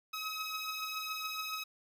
15% pulse beating tone pair, 1273 / 1280.1 Hz, D#6 / D#6, +39 / +49 cents, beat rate 7.1 Hz, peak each -32 / -36 dBFS, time 0.13-1.64 s, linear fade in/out 10 ms, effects none

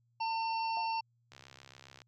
harmonic tone, 903 Hz, A5, 45 cents sharp, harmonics 1 / 3 / 5 / 6, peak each -32 / -42 / -46 / -48 dBFS, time 0.2-1.01 s, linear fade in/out 10 ms
sine tone with exponential decay, 710 Hz, F5, 28 cents sharp, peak -38 dBFS, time 0.77-0.99 s, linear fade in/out 0 ms, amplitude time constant 46 ms
click train, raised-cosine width 0.2 ms, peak -34 dBFS, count 48, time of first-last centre 1.32-2.018 s, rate 67.3 Hz
effects added 118 Hz sine -70 dBFS peak until 2.07 s

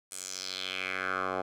10% pulse tone with band-pass filter sweep, 93.5 Hz, F#2, 19 cents sharp, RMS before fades -35 dBFS, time 0.11-1.42 s, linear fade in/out 10 ms, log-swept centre 9100 to 820 Hz, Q 3, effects none

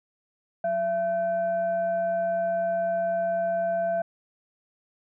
sine tone with frequency modulation, 673 Hz, E5, 36 cents sharp, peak -23 dBFS, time 0.64-4.02 s, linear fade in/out 5 ms, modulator 856 Hz, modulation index 0.3, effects none

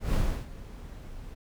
brown noise with ADSR envelope, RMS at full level -24 dBFS, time 0-1.35 s, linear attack 140 ms, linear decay 320 ms, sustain -18 dB, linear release 17 ms, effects none

